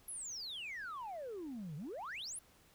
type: exponential two-way sweep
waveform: sine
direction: down then up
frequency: 11450 to 139.1 to 11450 Hz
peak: -40 dBFS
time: 0.08-2.39 s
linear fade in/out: 5 ms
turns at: 1.76 s
effects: tanh soft clip ceiling -40 dBFS + pink hiss -66 dBFS RMS until 2.74 s